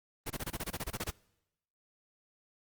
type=noise bursts; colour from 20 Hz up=pink; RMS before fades=-36 dBFS; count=13; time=0.26-1.108 s; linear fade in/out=10 ms; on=44 ms; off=23 ms; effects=noise-tail reverb RT60 0.9 s tail -24 dB re dry + Opus 24 kbps